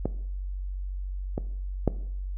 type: clicks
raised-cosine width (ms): 2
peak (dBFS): -12 / -15 / -8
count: 3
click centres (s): 0.056 / 1.379 / 1.877
effects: noise-tail reverb RT60 0.7 s tail -17 dB re dry + added 47 Hz sine -30 dBFS peak until 2.37 s